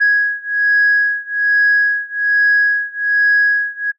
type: beating tone pair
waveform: sine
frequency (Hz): 1661.2 / 1662.4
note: G#6 / G#6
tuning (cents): 0 / +1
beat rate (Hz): 1.2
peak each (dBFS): -13 / -14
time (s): 0-3.92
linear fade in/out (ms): 20
effects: noise-tail reverb RT60 0.1 s tail -20 dB re dry + tanh soft clip ceiling -5 dBFS